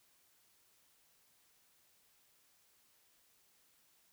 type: silence
effects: white hiss -71 dBFS RMS until 4.12 s